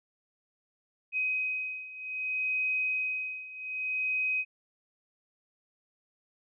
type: beating tone pair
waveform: sine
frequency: 2520 / 2520.63 Hz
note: D#7 / D#7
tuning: +21 / +22 cents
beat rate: 0.63 Hz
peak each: -34 / -31 dBFS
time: 1.12-4.45 s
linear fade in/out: 50 ms
effects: none